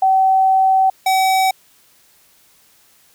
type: tone pair in turn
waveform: sine / square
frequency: 764 / 760.6 Hz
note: G5 / F#5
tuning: -45 / +48 cents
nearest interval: unison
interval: 7 cents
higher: first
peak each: -10 / -13 dBFS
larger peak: first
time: 0.02-0.9 / 1.06-1.51 s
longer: first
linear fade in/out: 5 ms
effects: white hiss -53 dBFS RMS until 3.14 s